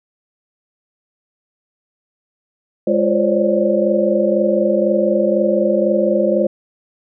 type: tone cluster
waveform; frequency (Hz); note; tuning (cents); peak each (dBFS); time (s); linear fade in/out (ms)
sine; 206.8 / 349.2 / 522 / 546 / 588; G#3 / F4 / C5 / C#5 / D5; -7 / 0 / -4 / -26 / +2; -19; 2.87-6.47; 5
effects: none